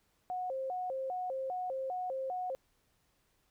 sine tone with vibrato, 622.3 Hz, D#5, in tune, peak -34 dBFS, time 0.3-2.55 s, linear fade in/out 0 ms, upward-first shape square, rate 2.5 Hz, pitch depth 280 cents each way, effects pink hiss -74 dBFS RMS until 3.5 s

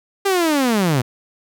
sawtooth linear sweep, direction down, 403 to 116.54 Hz, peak -11 dBFS, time 0.25-1.02 s, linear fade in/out 10 ms, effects none

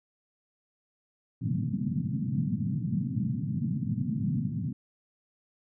pink band-pass noise, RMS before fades -30 dBFS, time 1.41-4.73 s, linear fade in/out 5 ms, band 110 to 240 Hz, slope 48 dB/octave, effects none

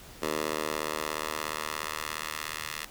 10% pulse tone with high-pass filter sweep, 77 Hz, D#2, 17 cents flat, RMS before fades -34 dBFS, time 0.22-2.85 s, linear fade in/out 5 ms, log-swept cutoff 420 to 1800 Hz, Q 0.9, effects pink hiss -49 dBFS RMS until 2.9 s

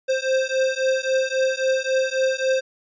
square beating tone pair, 523.3 / 527 Hz, C5 / C5, 0 / +12 cents, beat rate 3.7 Hz, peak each -23 dBFS, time 0.08-2.61 s, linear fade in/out 20 ms, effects resampled to 16000 Hz

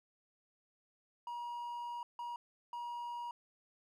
triangle tone bursts at uneven times, 955 Hz, A#5, 42 cents sharp, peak -38 dBFS, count 3, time 1.27-2.03 / 2.19-2.36 / 2.73-3.31 s, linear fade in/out 2 ms, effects none

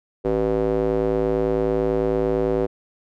square tone with band-pass filter, 54.5 Hz, A1, 16 cents flat, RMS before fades -21 dBFS, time 0.24-2.67 s, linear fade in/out 20 ms, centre 440 Hz, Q 3.5, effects none

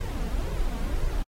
brown noise with flanger, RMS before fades -27 dBFS, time 0-1.23 s, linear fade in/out 10 ms, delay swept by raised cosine 1.9 to 4.4 ms, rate 1.9 Hz, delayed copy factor +0.75, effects AAC 48 kbps

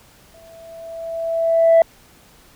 sine tone with exponential growth, 661 Hz, E5, 5 cents sharp, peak -5 dBFS, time 0.34-1.82 s, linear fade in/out 2 ms, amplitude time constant 320 ms, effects tanh soft clip ceiling -6 dBFS + pink hiss -50 dBFS RMS until 2.55 s

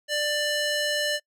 square tone with band-pass filter, 592 Hz, D5, 14 cents sharp, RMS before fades -26 dBFS, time 0.08-1.2 s, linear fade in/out 50 ms, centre 3800 Hz, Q 0.67, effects noise-tail reverb RT60 0.1 s tail -25 dB re dry

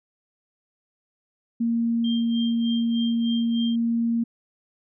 sine tone, 232.1 Hz, A#3, 7 cents flat, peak -20 dBFS, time 1.6-4.24 s, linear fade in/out 10 ms
sine tone with tremolo, 3188 Hz, G7, 28 cents sharp, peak -30 dBFS, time 2.04-3.76 s, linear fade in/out 5 ms, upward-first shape sine, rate 3.3 Hz, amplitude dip 85%
effects none

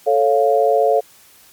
sine chord, A augmented, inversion none, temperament equal, 440 / 554.4 / 698.5 Hz, A4 / C#5 / E#5, 0 / 0 / 0 cents, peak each -16 dBFS, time 0.06-1.01 s, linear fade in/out 20 ms, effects white hiss -48 dBFS RMS until 1.52 s + MP3 96 kbps

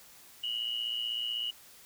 sine tone pair together, 2878 / 2994 Hz, F#7 / F#7, -49 / +20 cents, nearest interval minor second, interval 69 cents, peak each -33 / -36 dBFS, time 0.43-1.51 s, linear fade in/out 10 ms, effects white hiss -55 dBFS RMS until 1.85 s

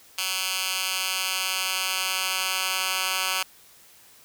10% pulse tone with high-pass filter sweep, 187.7 Hz, F#3, 25 cents sharp, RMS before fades -27 dBFS, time 0.18-3.43 s, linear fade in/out 2 ms, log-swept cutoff 2700 to 1800 Hz, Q 0.94, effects white hiss -53 dBFS RMS until 4.24 s

